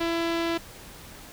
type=tone with low-pass filter; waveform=sawtooth; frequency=334.6 Hz; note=E4; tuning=26 cents sharp; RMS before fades=-27 dBFS; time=0-0.58 s; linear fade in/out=10 ms; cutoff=3900 Hz; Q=1.4; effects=pink hiss -45 dBFS RMS until 1.32 s

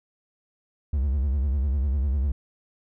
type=tone with vibrato; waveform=triangle; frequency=68.7 Hz; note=C#2; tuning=15 cents flat; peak=-19 dBFS; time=0.93-2.32 s; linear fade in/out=5 ms; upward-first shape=sine; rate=10 Hz; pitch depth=150 cents each way; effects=none

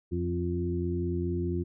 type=harmonic tone with a mistuned harmonic; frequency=87.31 Hz; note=F2; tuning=in tune; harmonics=1 / 2 / 3 / 4; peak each=-31 / -34 / -37 / -32 dBFS; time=0.11-1.64 s; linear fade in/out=20 ms; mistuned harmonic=3; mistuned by=+18 cents; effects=none

